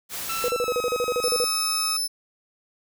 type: noise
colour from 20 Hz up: white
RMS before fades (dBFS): -32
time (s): 0.09-0.52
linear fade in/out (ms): 50
type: tone with pitch glide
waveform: sawtooth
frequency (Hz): 1336 to 1272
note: E6 to D#6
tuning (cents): +23 to +38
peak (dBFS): -24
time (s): 0.29-1.97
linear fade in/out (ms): 5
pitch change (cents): -85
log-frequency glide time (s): 0.56-0.76
type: tone bursts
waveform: sine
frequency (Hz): 488.8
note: B4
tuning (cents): -18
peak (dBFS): -21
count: 13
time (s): 0.44-1.442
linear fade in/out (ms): 0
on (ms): 42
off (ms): 38
type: tone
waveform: 25% pulse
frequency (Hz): 5274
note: E8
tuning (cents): 0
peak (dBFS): -19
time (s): 1.22-2.08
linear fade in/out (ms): 20
effects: none